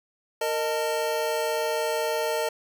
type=tone cluster; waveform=square; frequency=460.9 / 617 / 891 Hz; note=A#4 / D#5 / A5; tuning=-20 / -15 / +22 cents; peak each=-29 / -29 / -32 dBFS; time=0.41-2.49 s; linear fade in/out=5 ms; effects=none